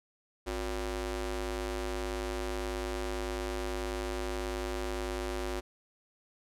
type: ring-modulated tone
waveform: sawtooth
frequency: 207.7 Hz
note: G#3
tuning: in tune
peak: -26 dBFS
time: 0.46-5.61 s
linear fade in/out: 20 ms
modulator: 153 Hz
effects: low-pass 12000 Hz 12 dB/octave